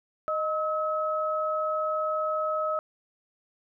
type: tone pair together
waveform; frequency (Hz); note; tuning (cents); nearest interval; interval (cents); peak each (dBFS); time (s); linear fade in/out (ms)
sine; 620 / 1285.2; D#5 / E6; -6 / -44; octave + minor second; 1262; -28; 0.28-2.79; 0
effects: none